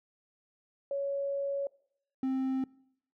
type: tone pair in turn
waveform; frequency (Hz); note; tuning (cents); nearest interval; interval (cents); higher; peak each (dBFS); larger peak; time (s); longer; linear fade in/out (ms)
sine / triangle; 558 / 263.3; C#5 / C4; +11 / +11; octave + minor second; 1300; first; -30 / -26; second; 0.91-1.67 / 2.23-2.64; first; 2
effects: noise-tail reverb RT60 0.7 s tail -23 dB re dry